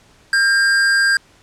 square tone with amplitude modulation, 1600 Hz, G6, 35 cents sharp, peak -11 dBFS, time 0.33-1.17 s, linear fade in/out 2 ms, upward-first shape sine, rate 234 Hz, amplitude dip 35%, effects pink hiss -51 dBFS RMS until 1.42 s + low-pass 8000 Hz 12 dB/octave

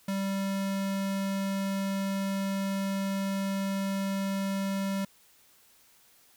square tone, 195.3 Hz, G3, 6 cents flat, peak -29 dBFS, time 0.08-5.05 s, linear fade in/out 5 ms, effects white hiss -61 dBFS RMS until 6.36 s

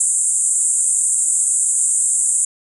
pink band-pass noise, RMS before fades -17 dBFS, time 0-2.45 s, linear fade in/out 5 ms, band 7300 to 9500 Hz, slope 96 dB/octave, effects none

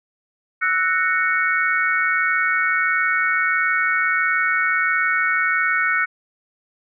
sine chord, F# dominant seventh, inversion third, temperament equal with one note detuned, 1318.5 / 1480 / 1844.3 / 2217 Hz, E6 / F#6 / A#6 / C#7, 0 / 0 / -19 / 0 cents, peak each -24 / -20 / -24 / -22 dBFS, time 0.61-6.06 s, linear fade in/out 20 ms, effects none

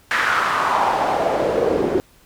pink noise with band-pass filter sweep, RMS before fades -19 dBFS, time 0.11-2 s, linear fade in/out 0 ms, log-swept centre 1700 to 340 Hz, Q 3, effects pink hiss -53 dBFS RMS until 2.25 s

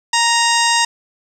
harmonic tone with a mistuned harmonic, 932.3 Hz, A#5, in tune, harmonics 1 / 2 / 3 / 4 / 5 / 6 / 7 / 8 / 9, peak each -16 / -19 / -21 / -22 / -23 / -24 / -24 / -25 / -26 dBFS, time 0.13-0.85 s, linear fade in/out 5 ms, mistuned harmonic 5, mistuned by +85 cents, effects 7-bit

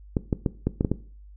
clicks, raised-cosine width 3 ms, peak -9 dBFS, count 7, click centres 0.168 / 0.328 / 0.462 / 0.67 / 0.809 / 0.848 / 0.916 s, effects noise-tail reverb RT60 0.4 s tail -17 dB re dry + added 50 Hz sine -44 dBFS peak until 1.36 s

